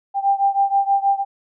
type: beating tone pair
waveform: sine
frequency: 790 / 796.3 Hz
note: G5 / G5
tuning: +13 / +27 cents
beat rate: 6.3 Hz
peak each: -17 / -19 dBFS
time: 0.14-1.25 s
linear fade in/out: 50 ms
effects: none